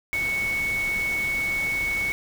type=tone in noise; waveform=sine; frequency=2217 Hz; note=C#7; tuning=in tune; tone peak=-23 dBFS; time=0.13-2.12 s; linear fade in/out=0 ms; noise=pink; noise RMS=-36 dBFS; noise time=0.13-2.12 s; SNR=+10 dB; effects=none